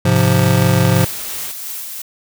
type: chord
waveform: square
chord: F minor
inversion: first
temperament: just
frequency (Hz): 104.77 / 130.96 / 174.61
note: Ab2 / C3 / F3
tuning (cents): +16 / +2 / 0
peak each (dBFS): -16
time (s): 0.05-1.05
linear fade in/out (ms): 5
type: noise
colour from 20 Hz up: white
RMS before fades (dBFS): -29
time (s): 0.15-1.52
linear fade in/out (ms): 10
type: noise with tremolo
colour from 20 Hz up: blue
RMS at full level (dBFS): -26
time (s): 0.95-2.02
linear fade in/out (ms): 5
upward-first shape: sine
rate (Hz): 2.9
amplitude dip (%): 30
effects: none